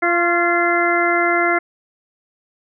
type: harmonic tone with a mistuned harmonic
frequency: 345 Hz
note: F4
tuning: 21 cents flat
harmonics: 1 / 2 / 3 / 4 / 5 / 6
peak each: -20 / -20 / -27 / -20 / -24 / -20 dBFS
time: 0.02-1.59 s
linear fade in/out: 10 ms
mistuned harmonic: 3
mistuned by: +44 cents
effects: none